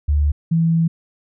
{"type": "tone pair in turn", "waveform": "sine", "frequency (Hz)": [73.42, 164.82], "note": ["D2", "E3"], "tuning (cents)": [0, 0], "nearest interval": "octave + major second", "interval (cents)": 1400, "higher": "second", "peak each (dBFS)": -13, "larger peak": "neither", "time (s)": [[0.08, 0.32], [0.51, 0.88]], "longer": "second", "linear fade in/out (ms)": 10, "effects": []}